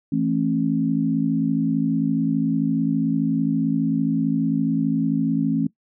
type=chord; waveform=sine; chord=A major; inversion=second; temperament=equal with one note detuned; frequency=164.81 / 220 / 271.6 Hz; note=E3 / A3 / C#4; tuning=0 / 0 / -35 cents; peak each=-24 / -23 / -21 dBFS; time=0.12-5.67 s; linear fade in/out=5 ms; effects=noise-tail reverb RT60 0.1 s tail -20 dB re dry